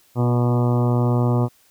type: harmonic tone with a mistuned harmonic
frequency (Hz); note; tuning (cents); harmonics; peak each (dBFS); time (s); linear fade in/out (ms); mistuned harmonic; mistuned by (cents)
121.7; B2; -25; 1 / 2 / 3 / 4 / 5 / 6 / 7 / 8 / 9 / 10; -17 / -23 / -27 / -29 / -31 / -33 / -34 / -35 / -36 / -37; 0.15-1.49; 50; 3; -18
effects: white hiss -57 dBFS RMS until 1.7 s